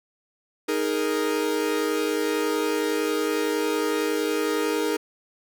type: chord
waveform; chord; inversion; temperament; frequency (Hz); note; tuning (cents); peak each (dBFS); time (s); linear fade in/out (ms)
45% pulse; D# suspended fourth; none; equal; 311.1 / 415.3 / 466.2; D#4 / G#4 / A#4; 0 / 0 / 0; -27; 0.68-4.97; 10
effects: none